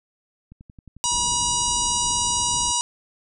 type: click train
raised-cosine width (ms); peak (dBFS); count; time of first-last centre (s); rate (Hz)
5; -31; 14; 0.52-1.681; 11.2
type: harmonic tone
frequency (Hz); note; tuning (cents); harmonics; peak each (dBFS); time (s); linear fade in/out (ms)
964; B5; -42; 1 / 3 / 4 / 5 / 6 / 7 / 8 / 9 / 10; -26 / -30 / -31 / -31 / -26 / -30 / -30 / -29 / -36; 1.04-2.81; 0
type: low-pass noise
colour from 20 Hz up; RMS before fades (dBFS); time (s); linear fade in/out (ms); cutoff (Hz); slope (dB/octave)
pink; -37; 1.11-2.72; 5; 290; 12
effects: none